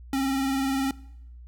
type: tone with vibrato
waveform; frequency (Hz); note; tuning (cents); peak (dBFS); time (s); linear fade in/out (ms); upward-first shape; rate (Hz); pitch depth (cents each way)
square; 269.9; C#4; -46; -24; 0.13-0.91; 2; triangle; 20; 52
effects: noise-tail reverb RT60 0.8 s tail -22 dB re dry + added 60 Hz sine -42 dBFS peak until 1.47 s